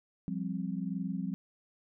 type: chord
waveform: sine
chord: F suspended second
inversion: none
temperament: just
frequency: 174.61 / 196.44 / 261.9 Hz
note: F3 / G3 / C4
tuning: 0 / +4 / +2 cents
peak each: -36 / -36 / -39 dBFS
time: 0.28-1.34 s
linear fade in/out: 0 ms
effects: none